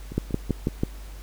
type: two click trains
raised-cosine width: 3 ms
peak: -9 / -22 dBFS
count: 5 / 4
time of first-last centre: 0.18-0.835 / 0.12-0.684 s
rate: 6.11 / 5.32 Hz
effects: added 49 Hz sine -37 dBFS peak until 1.22 s + pink hiss -49 dBFS RMS until 1.22 s